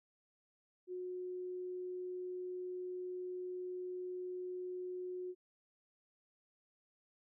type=tone; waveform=sine; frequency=363.8 Hz; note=F#4; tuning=29 cents flat; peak=-40 dBFS; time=0.87-5.35 s; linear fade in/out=50 ms; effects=none